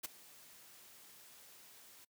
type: noise with ADSR envelope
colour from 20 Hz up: white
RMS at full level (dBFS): -39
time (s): 0.03-2.05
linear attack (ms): 19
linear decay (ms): 14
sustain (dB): -20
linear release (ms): 10
effects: noise-tail reverb RT60 0.1 s tail -24 dB re dry + high-pass 100 Hz 12 dB/octave